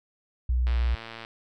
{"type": "tone", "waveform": "sine", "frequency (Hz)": 61.6, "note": "B1", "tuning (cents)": -4, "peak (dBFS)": -21, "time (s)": [0.49, 0.95], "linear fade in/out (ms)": 5}
{"type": "click train", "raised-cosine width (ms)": 0.3, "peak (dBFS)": -23, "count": 67, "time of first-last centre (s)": [0.67, 1.249], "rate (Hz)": 114}
{"effects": []}